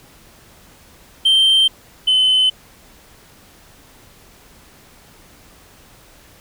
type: tone pair in turn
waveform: sine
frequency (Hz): 3136 / 3040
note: G7 / F#7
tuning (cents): 0 / +46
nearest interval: minor second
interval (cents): 54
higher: first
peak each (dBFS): -7 / -9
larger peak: first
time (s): 1.25-1.68 / 2.07-2.5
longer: neither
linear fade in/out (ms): 10
effects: tanh soft clip ceiling -9 dBFS + pink hiss -47 dBFS RMS until 6.4 s